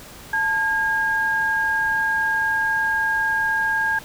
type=tone pair together; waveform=sine; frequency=882 / 1626 Hz; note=A5 / G#6; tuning=+4 / -37 cents; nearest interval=major seventh; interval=1059 cents; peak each=-25 / -19 dBFS; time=0.33-3.99 s; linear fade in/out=5 ms; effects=pink hiss -41 dBFS RMS until 4.04 s